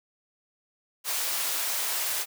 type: high-pass noise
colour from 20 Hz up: white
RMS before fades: -29 dBFS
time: 1.04-2.26 s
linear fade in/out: 50 ms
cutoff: 550 Hz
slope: 12 dB/octave
effects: none